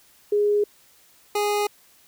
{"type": "tone pair in turn", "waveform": ["sine", "25% pulse"], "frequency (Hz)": [413.7, 413.7], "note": ["G#4", "G#4"], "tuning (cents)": [-7, -7], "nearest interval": "unison", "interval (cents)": 0, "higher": "neither", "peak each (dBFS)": -17, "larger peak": "neither", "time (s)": [[0.32, 0.64], [1.35, 1.67]], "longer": "neither", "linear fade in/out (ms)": 5, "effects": ["white hiss -56 dBFS RMS until 2.07 s"]}